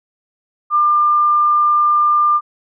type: tone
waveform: sine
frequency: 1197 Hz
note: D6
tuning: 33 cents sharp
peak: -10 dBFS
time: 0.7-2.41 s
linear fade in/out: 50 ms
effects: none